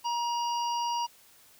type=harmonic tone; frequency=949 Hz; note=A#5; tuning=31 cents sharp; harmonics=1 / 3 / 5 / 6; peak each=-28 / -39 / -41 / -43 dBFS; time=0.04-1.07 s; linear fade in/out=20 ms; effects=white hiss -58 dBFS RMS until 1.59 s